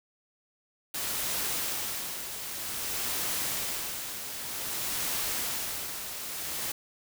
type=noise with tremolo; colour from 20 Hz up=white; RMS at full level=-31 dBFS; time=0.94-6.72 s; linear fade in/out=5 ms; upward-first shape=sine; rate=0.53 Hz; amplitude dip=55%; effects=none